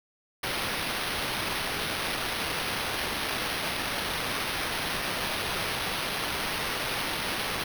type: noise with sample-and-hold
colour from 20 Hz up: white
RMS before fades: -31 dBFS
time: 0.43-7.64 s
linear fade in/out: 5 ms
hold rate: 7350 Hz
effects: none